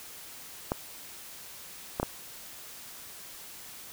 clicks, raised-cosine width 1 ms, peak -13 dBFS, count 3, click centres 0.719 / 1.999 / 2.03 s, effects white hiss -46 dBFS RMS until 3.92 s

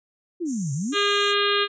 sine exponential two-way sweep, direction down then up, 370 to 130.6 to 320.4 Hz, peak -24 dBFS, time 0.4-0.95 s, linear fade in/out 20 ms, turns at 0.73 s
pink high-pass noise, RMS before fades -33 dBFS, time 0.45-1.35 s, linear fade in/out 50 ms, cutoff 6000 Hz, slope 96 dB/octave
harmonic tone, 406.6 Hz, G#4, 37 cents flat, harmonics 1 / 3 / 4 / 5 / 6 / 7 / 8 / 9 / 10, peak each -24 / -25 / -27 / -34 / -31 / -29 / -28 / -29 / -32 dBFS, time 0.92-1.68 s, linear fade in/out 50 ms
effects resampled to 16000 Hz

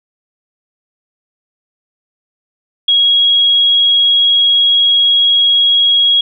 sine tone, 3306 Hz, G#7, 9 cents flat, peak -7 dBFS, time 2.88-6.21 s, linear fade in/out 5 ms, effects none

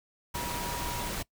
sine tone in noise, 960 Hz, B5, 49 cents flat, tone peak -37 dBFS, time 0.34-1.09 s, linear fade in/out 10 ms, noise pink, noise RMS -35 dBFS, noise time 0.34-1.23 s, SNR -5 dB, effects noise-tail reverb RT60 0.1 s tail -22 dB re dry

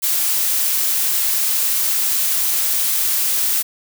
blue noise, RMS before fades -18 dBFS, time 0.02-3.63 s, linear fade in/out 20 ms, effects none

